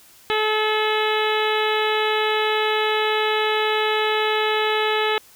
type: harmonic tone with a mistuned harmonic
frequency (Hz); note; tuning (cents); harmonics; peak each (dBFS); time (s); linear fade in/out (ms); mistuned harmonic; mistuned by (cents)
430.9; A4; -36; 1 / 2 / 3 / 4 / 5 / 6 / 7 / 8 / 9; -22 / -25 / -27 / -28 / -29 / -30 / -30 / -31 / -32; 0.3-5.18; 0; 8; -16
effects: white hiss -50 dBFS RMS until 5.35 s